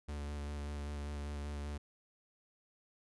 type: tone with vibrato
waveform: 45% pulse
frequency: 72.8 Hz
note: D2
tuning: 15 cents flat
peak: -39 dBFS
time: 0.08-1.78 s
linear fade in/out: 10 ms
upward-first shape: square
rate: 5.1 Hz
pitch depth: 15 cents each way
effects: resampled to 24000 Hz